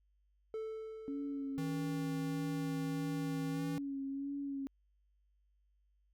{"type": "tone with exponential decay", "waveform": "triangle", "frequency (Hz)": 440, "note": "A4", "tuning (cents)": 0, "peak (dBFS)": -35, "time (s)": [0.54, 2.75], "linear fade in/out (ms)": 1, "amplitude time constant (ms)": 480}
{"type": "tone with vibrato", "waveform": "sine", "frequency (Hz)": 277.2, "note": "C#4", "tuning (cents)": 0, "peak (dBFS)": -37, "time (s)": [1.08, 4.67], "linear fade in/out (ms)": 0, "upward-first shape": "sine", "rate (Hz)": 1.6, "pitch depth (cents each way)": 31}
{"type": "tone with pitch glide", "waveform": "square", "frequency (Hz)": [160, 162.89], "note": ["D#3", "E3"], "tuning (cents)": [49, -20], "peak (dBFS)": -39, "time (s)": [1.58, 3.78], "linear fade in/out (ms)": 0, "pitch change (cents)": 31, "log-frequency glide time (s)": [3.51, 3.63]}
{"effects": ["added 50 Hz sine -70 dBFS peak until 6.13 s"]}